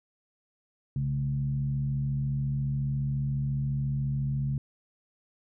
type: tone with frequency modulation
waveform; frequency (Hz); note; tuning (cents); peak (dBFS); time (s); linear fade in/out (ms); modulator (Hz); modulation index
sine; 136.9; C#3; -21; -26; 0.96-4.58; 2; 74.3; 0.54
effects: none